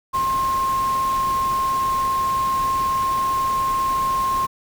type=tone in noise; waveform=sine; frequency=1064 Hz; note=C6; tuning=29 cents sharp; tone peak=-18 dBFS; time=0.13-4.47 s; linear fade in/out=20 ms; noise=pink; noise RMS=-33 dBFS; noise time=0.13-4.47 s; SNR=+12 dB; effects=none